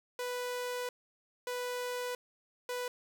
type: tone bursts at uneven times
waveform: sawtooth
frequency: 493.9 Hz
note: B4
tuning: in tune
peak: -31 dBFS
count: 3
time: 0.19-0.89 / 1.47-2.15 / 2.69-2.88 s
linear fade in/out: 2 ms
effects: none